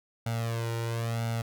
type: tone with flanger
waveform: sawtooth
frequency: 115.3 Hz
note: A#2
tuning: 19 cents flat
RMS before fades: -31 dBFS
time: 0.26-1.42 s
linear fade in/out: 5 ms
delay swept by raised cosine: 1.4 to 2.13 ms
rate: 0.99 Hz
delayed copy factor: +0.85
effects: none